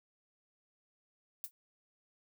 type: noise with exponential decay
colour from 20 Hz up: violet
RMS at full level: -36 dBFS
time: 1.44-1.51 s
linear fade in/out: 0 ms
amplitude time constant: 15 ms
effects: none